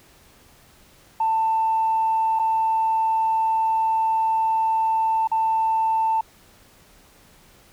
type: tone with dropouts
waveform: sine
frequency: 890 Hz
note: A5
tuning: 20 cents sharp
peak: -17 dBFS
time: 1.2-6.21 s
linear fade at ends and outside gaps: 5 ms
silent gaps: 2.391-2.395 / 5.274-5.315 s
effects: tanh soft clip ceiling -13 dBFS + pink hiss -53 dBFS RMS until 7.72 s